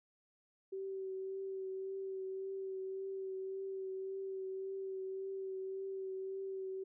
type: tone with vibrato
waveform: sine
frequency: 383.4 Hz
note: G4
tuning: 38 cents flat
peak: -39 dBFS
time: 0.72-6.84 s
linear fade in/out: 10 ms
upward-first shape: triangle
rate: 1.8 Hz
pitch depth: 20 cents each way
effects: none